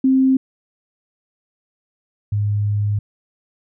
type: tone pair in turn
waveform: sine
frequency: 263.6 / 103.5 Hz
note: C4 / G#2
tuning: +13 / -5 cents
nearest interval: octave + major third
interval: 1618 cents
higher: first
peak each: -11 / -16 dBFS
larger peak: first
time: 0.04-0.37 / 2.32-2.99 s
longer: second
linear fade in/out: 5 ms
effects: none